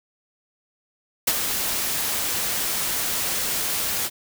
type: noise with ADSR envelope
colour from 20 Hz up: white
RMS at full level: -18 dBFS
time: 1.27-4.1 s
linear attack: 7 ms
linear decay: 48 ms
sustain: -7 dB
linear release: 46 ms
effects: none